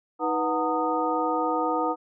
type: tone cluster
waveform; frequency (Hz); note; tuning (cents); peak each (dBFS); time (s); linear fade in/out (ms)
sine; 314.6 / 490.5 / 736 / 914 / 1239; D#4 / B4 / F#5 / A#5 / D#6; +19 / -12 / -9 / -34 / -8; -29; 0.19-1.96; 50
effects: none